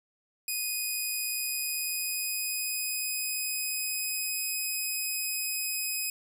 5% pulse tone with pitch glide, 2489 to 2522 Hz, D#7 to D#7, 0 to +23 cents, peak -21 dBFS, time 0.48-6.1 s, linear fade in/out 2 ms, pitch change +23 cents, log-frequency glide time 1.2-4.65 s, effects none

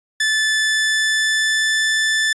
sawtooth tone with pitch glide, 1746 to 1758.1 Hz, A6 to A6, -14 to -2 cents, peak -12 dBFS, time 0.2-2.33 s, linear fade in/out 5 ms, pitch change +12 cents, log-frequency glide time 0.58-1.88 s, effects resampled to 22050 Hz

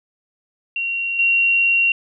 sine tone with level steps, 2749 Hz, F7, 28 cents flat, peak -20 / -13 dBFS, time 0.76-1.92 s, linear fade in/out 2 ms, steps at 1.19 s, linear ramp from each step 2 ms, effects none

